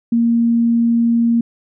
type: tone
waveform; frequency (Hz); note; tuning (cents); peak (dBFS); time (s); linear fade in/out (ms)
sine; 233.1; A#3; 0; -11; 0.12-1.41; 5
effects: none